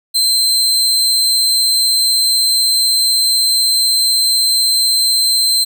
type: tone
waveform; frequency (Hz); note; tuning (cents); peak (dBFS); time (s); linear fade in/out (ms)
sawtooth; 4112; C8; -31; -8; 0.14-5.65; 20
effects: none